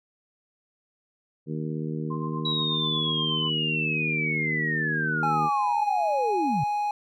harmonic tone, 77.78 Hz, D#2, in tune, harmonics 2 / 3 / 4 / 5 / 6, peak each -30 / -34 / -36 / -38 / -40 dBFS, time 1.46-5.5 s, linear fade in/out 50 ms
sine tone with tremolo, 1046.5 Hz, C6, in tune, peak -32 dBFS, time 2.1-3.5 s, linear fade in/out 10 ms, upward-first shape sine, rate 8.3 Hz, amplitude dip 65%
sine linear sweep, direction down, 3900 to 123.47 Hz, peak -25 dBFS, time 2.45-6.64 s, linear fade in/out 5 ms
triangle tone, 830.6 Hz, G#5, in tune, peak -22 dBFS, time 5.23-6.91 s, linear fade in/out 2 ms
effects none

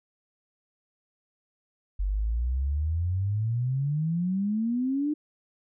sine exponential sweep, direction up, 46.25 to 305.5 Hz, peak -24 dBFS, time 1.99-5.14 s, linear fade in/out 10 ms, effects none

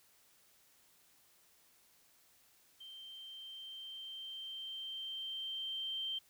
sine tone with level ramp, 3136 Hz, G7, in tune, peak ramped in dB -49 to -36 dBFS, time 2.8-6.19 s, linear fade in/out 10 ms, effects white hiss -68 dBFS RMS until 6.29 s

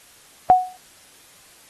sine tone with exponential decay, 737 Hz, F#5, 7 cents flat, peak -5 dBFS, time 0.5-0.77 s, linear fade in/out 0 ms, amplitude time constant 57 ms, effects white hiss -50 dBFS RMS until 1.69 s + AAC 32 kbps

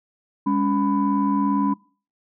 sine tone cluster, 203.2 / 280.8 / 996 Hz, G#3 / C#4 / B5, -38 / +22 / +14 cents, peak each -22 / -20 / -24 dBFS, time 0.46-1.74 s, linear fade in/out 10 ms, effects noise-tail reverb RT60 0.4 s tail -23 dB re dry + tanh soft clip ceiling -10 dBFS

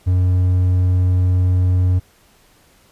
triangle tone, 91.1 Hz, F#2, 26 cents flat, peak -10 dBFS, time 0.06-2 s, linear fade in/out 20 ms, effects pink hiss -53 dBFS RMS until 2.91 s + resampled to 32000 Hz

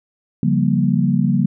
sine chord, G half-diminished seventh, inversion second, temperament just, 141.12 / 176.4 / 196 / 235.2 Hz, Db3 / F3 / G3 / Bb3, +31 / +18 / 0 / +16 cents, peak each -19 dBFS, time 0.43-1.46 s, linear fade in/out 2 ms, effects none

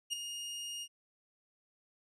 sawtooth tone with ADSR envelope, 2850 Hz, F7, 34 cents sharp, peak -27 dBFS, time 0.1-0.88 s, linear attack 31 ms, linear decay 6 ms, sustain -9 dB, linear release 56 ms, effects resampled to 24000 Hz

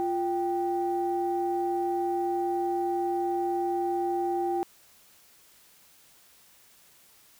sine tone pair together, 349.2 / 784 Hz, F4 / G5, 0 / 0 cents, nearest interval octave + major second, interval 1400 cents, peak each -27 / -28 dBFS, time 0-4.63 s, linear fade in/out 0 ms, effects tanh soft clip ceiling -18 dBFS + white hiss -58 dBFS RMS until 7.39 s

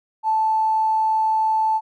triangle tone with tanh clipping, 877 Hz, A5, 6 cents flat, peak -16 dBFS, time 0.23-1.81 s, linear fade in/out 50 ms, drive 3 dB, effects none

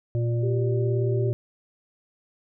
harmonic tone, 118.1 Hz, A#2, 23 cents sharp, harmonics 1 / 3 / 5, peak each -22 / -32 / -36 dBFS, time 0.15-1.33 s, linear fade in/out 0 ms
sine tone, 392 Hz, G4, in tune, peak -27 dBFS, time 0.42-1.32 s, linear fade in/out 20 ms
effects none

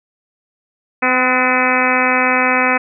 harmonic tone with a mistuned harmonic, 254.8 Hz, C4, 46 cents flat, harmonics 1 / 2 / 3 / 4 / 5 / 6 / 7 / 8 / 9 / 10, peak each -21 / -21 / -21 / -21 / -21 / -21 / -21 / -21 / -21 / -21 dBFS, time 1.02-2.78 s, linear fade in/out 10 ms, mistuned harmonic 6, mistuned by -42 cents, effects none

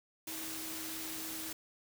sine tone in noise, 319.2 Hz, D#4, 44 cents sharp, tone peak -47 dBFS, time 0.27-1.53 s, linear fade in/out 5 ms, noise white, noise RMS -42 dBFS, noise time 0.27-1.53 s, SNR -8 dB, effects none

